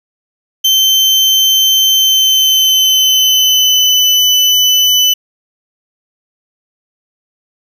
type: tone with pitch glide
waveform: 35% pulse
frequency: 3098 to 2999 Hz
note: G7 to F#7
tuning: -21 to +23 cents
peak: -5 dBFS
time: 0.64-5.14 s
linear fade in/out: 10 ms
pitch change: -56 cents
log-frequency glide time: 1.95-4.12 s
effects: none